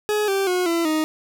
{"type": "tone with pitch steps", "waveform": "40% pulse", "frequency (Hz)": [421.1, 390.6, 362.4, 336.2, 311.8], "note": ["G#4", "G4", "F#4", "E4", "D#4"], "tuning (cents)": [24, -6, -36, 34, 4], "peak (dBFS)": -18, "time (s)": [0.09, 1.04], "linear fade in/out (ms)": 0, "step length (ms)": 190, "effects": []}